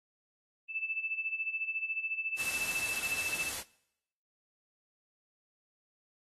sine tone with tremolo, 2637 Hz, E7, in tune, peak -30 dBFS, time 0.68-3.51 s, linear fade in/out 50 ms, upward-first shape sine, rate 14 Hz, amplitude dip 80%
white noise, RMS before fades -38 dBFS, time 2.36-3.64 s, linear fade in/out 50 ms
effects noise-tail reverb RT60 0.8 s tail -22 dB re dry + AAC 32 kbps

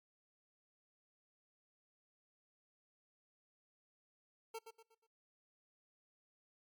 25% pulse tone with echo, 450.2 Hz, A4, 40 cents sharp, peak -39 dBFS, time 4.54-4.59 s, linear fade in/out 10 ms, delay 120 ms, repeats 4, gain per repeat -8 dB, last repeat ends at 5.07 s, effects noise-tail reverb RT60 0.7 s tail -25 dB re dry + MP3 96 kbps

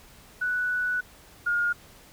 sine tone pair in turn, 1480 / 1423.5 Hz, F#6 / F6, 0 / +33 cents, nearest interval minor second, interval 67 cents, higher first, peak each -24 / -22 dBFS, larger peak second, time 0.41-1.01 / 1.46-1.73 s, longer first, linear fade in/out 10 ms, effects pink hiss -52 dBFS RMS until 2.12 s

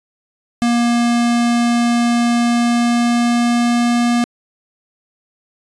square tone with pitch glide, 237.2 to 238.8 Hz, A#3 to A#3, +30 to +42 cents, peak -13 dBFS, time 0.62-4.24 s, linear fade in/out 0 ms, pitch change +12 cents, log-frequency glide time 2.37-4.1 s, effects resampled to 22050 Hz

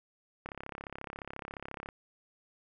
click train, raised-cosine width 0.5 ms, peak -25 dBFS, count 50, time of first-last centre 0.46-1.889 s, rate 34.3 Hz, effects none

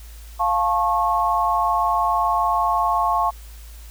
sine chord, F augmented, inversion none, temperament just, 698.5 / 873.1 / 1091.3 Hz, F5 / A5 / C#6, 0 / -14 / -27 cents, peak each -22 / -22 / -20 dBFS, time 0.39-3.31 s, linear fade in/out 20 ms, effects added 55 Hz sine -37 dBFS peak until 3.9 s + white hiss -48 dBFS RMS until 3.9 s

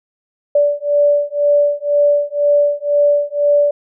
sine beating tone pair, 580 / 582 Hz, D5 / D5, -22 / -16 cents, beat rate 2 Hz, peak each -14 dBFS, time 0.55-3.71 s, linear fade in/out 5 ms, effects none

